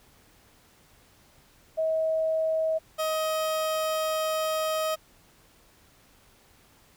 sine / 30% pulse tone pair in turn, 639 / 629.8 Hz, D#5 / D#5, +46 / +21 cents, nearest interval unison, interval 25 cents, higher first, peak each -23 dBFS, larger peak neither, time 1.77-2.79 / 2.98-4.96 s, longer second, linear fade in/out 20 ms, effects pink hiss -59 dBFS RMS until 6.96 s

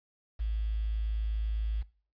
sine tone with quantisation, 53.9 Hz, A1, 35 cents flat, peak -28 dBFS, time 0.39-1.83 s, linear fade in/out 20 ms, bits 9, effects noise-tail reverb RT60 0.4 s tail -20 dB re dry + resampled to 11025 Hz

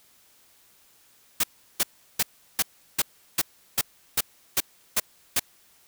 white noise bursts, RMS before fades -22 dBFS, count 11, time 1.4-5.396 s, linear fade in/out 5 ms, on 36 ms, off 360 ms, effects white hiss -59 dBFS RMS until 5.87 s

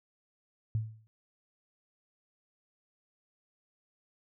sine tone with exponential decay, 110 Hz, A2, in tune, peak -25 dBFS, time 0.75-1.07 s, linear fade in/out 0 ms, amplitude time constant 69 ms, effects none

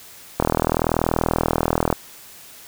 click train, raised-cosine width 1 ms, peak -3 dBFS, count 63, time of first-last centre 0.4-1.927 s, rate 40.6 Hz, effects white hiss -43 dBFS RMS until 2.67 s

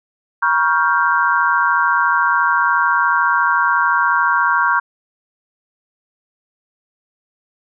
sine chord, G half-diminished seventh, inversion first, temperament equal with one note detuned, 954.7 / 1108.7 / 1396.9 / 1568 Hz, Bb5 / Db6 / F6 / G6, +41 / 0 / 0 / 0 cents, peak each -18 dBFS, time 0.42-4.8 s, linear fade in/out 10 ms, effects none

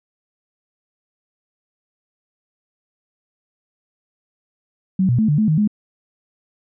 sine tone with pitch steps, 188.5 / 122 / 218.4 / 148.2 / 215.6 / 155.5 / 209.9 Hz, F#3 / B2 / A3 / D3 / A3 / D#3 / G#3, +32 / -21 / -13 / +16 / -35 / -1 / +19 cents, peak -13 dBFS, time 4.99-5.676 s, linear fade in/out 5 ms, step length 98 ms, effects none

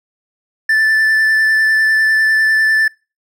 triangle tone with vibrato, 1760 Hz, A6, in tune, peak -8 dBFS, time 0.69-2.88 s, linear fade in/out 5 ms, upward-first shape sine, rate 10 Hz, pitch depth 14 cents each way, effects noise-tail reverb RT60 0.3 s tail -24 dB re dry

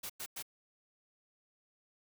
white noise bursts, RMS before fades -42 dBFS, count 3, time 0.03-0.427 s, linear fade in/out 10 ms, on 67 ms, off 98 ms, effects none

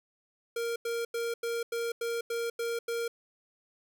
square tone bursts, 466.2 Hz, A#4, in tune, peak -31 dBFS, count 9, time 0.56-3.08 s, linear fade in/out 5 ms, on 200 ms, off 90 ms, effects none

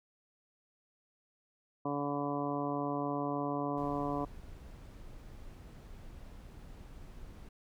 harmonic tone, 143.5 Hz, D3, 40 cents flat, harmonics 1 / 2 / 3 / 4 / 5 / 6 / 7 / 8, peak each -42 / -36 / -41 / -41 / -40 / -52 / -40 / -45 dBFS, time 1.85-4.25 s, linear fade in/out 5 ms
brown noise, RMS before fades -49 dBFS, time 3.77-7.49 s, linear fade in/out 5 ms
effects none

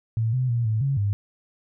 sine tone with pitch steps, 112.7 / 127.8 / 118.2 / 109.4 / 137.8 / 101.4 Hz, A2 / C3 / A#2 / A2 / C#3 / G#2, +42 / -40 / +24 / -9 / -10 / -41 cents, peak -20 dBFS, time 0.17-1.13 s, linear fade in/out 0 ms, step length 160 ms, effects none

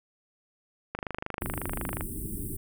click train, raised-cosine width 0.5 ms, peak -17 dBFS, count 28, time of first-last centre 0.95-2.009 s, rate 25.5 Hz
pink band-stop noise, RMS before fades -35 dBFS, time 1.41-2.57 s, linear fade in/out 10 ms, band 400 to 8400 Hz, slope 96 dB/octave
effects none

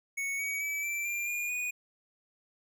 square tone with pitch steps, 2217 / 2257 / 2298 / 2339 / 2382 / 2425 / 2468 Hz, C#7 / C#7 / D7 / D7 / D7 / D#7 / D#7, 0 / +31 / -38 / -8 / +24 / -45 / -15 cents, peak -32 dBFS, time 0.17-1.71 s, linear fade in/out 10 ms, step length 220 ms, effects none

